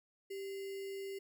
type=tone with sample-and-hold; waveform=sine; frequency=391.5 Hz; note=G4; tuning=2 cents flat; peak=-40 dBFS; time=0.3-1.19 s; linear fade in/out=10 ms; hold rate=2450 Hz; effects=none